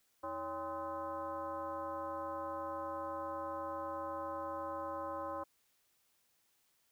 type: tone with frequency modulation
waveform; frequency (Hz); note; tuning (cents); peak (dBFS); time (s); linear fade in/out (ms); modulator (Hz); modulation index
sine; 797; G5; +28; -38; 0.23-5.44; 10; 238; 1.8
effects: white hiss -75 dBFS RMS until 6.91 s